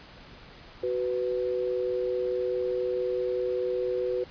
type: tone pair together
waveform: sine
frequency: 372.3 / 497 Hz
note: F#4 / B4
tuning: +11 / +11 cents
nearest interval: perfect fourth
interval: 500 cents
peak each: -29 / -28 dBFS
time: 0.83-4.24 s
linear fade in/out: 5 ms
effects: pink hiss -49 dBFS RMS until 4.3 s + resampled to 11025 Hz